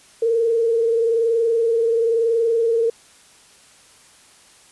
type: tone with frequency modulation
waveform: sine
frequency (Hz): 459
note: A#4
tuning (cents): -27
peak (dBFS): -15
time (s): 0.22-2.9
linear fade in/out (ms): 5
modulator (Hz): 21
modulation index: 0.56
effects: white hiss -50 dBFS RMS until 4.71 s + resampled to 24000 Hz